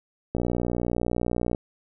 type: click train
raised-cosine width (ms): 2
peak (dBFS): -13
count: 73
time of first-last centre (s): 0.35-1.548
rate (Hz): 60.1
effects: none